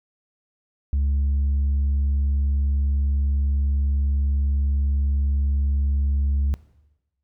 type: tone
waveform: sine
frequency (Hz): 70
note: C#2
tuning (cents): +18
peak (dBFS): -16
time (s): 0.93-6.54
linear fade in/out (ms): 0
effects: noise-tail reverb RT60 1.0 s tail -20 dB re dry + tanh soft clip ceiling -17 dBFS